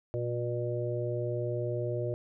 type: harmonic tone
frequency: 120 Hz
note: B2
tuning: 49 cents flat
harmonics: 1 / 3 / 4 / 5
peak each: -33 / -35 / -38 / -36 dBFS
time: 0.14-2.14 s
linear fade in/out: 0 ms
effects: none